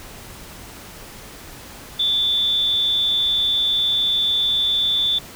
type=tone with amplitude modulation; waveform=sine; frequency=3520 Hz; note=A7; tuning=in tune; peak=-14 dBFS; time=1.99-5.19 s; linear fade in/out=10 ms; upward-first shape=sine; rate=253 Hz; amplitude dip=50%; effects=pink hiss -39 dBFS RMS until 5.35 s